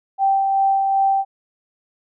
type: tone with tremolo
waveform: sine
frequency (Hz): 781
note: G5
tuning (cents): -7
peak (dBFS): -13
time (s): 0.18-1.25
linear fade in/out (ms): 50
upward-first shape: sine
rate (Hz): 2.6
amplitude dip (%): 30
effects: none